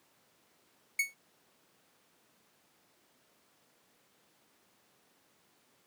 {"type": "tone with exponential decay", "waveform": "45% pulse", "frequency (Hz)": 2217, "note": "C#7", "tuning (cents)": 0, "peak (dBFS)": -23, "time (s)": [0.99, 1.14], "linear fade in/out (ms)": 5, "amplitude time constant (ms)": 31, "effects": ["pink hiss -68 dBFS RMS until 5.86 s", "high-pass 200 Hz 12 dB/octave"]}